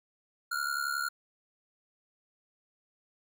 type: ring-modulated tone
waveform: square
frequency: 1412 Hz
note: F6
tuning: 19 cents sharp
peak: -28 dBFS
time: 0.51-1.09 s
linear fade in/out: 10 ms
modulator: 35.5 Hz
effects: none